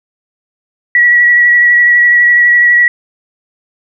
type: tone with vibrato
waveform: sine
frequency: 1930 Hz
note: B6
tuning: 40 cents flat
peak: -4 dBFS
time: 0.95-2.88 s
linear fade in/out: 2 ms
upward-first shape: sine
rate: 12 Hz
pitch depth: 17 cents each way
effects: none